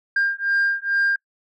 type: beating tone pair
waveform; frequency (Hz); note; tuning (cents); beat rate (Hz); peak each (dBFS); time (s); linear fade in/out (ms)
sine; 1600 / 1602.3; G6 / G6; +35 / +37; 2.3; -20; 0.16-1.16; 5
effects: noise-tail reverb RT60 0.1 s tail -26 dB re dry + tanh soft clip ceiling -14 dBFS